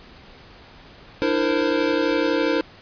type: tone cluster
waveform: square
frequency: 299.7 / 331.6 / 463.6 / 523 Hz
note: D4 / E4 / A#4 / C5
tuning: +35 / +10 / -10 / -1 cents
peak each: -25 dBFS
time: 1.22-2.61 s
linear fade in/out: 0 ms
effects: pink hiss -46 dBFS RMS until 2.81 s + resampled to 11025 Hz